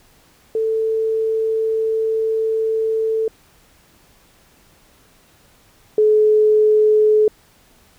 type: tone pair in turn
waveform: sine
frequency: 443.2 / 428 Hz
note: A4 / A4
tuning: +13 / -48 cents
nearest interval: minor second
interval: 61 cents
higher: first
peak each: -16 / -10 dBFS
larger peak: second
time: 0.55-3.28 / 5.98-7.28 s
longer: first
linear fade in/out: 2 ms
effects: pink hiss -53 dBFS RMS until 7.98 s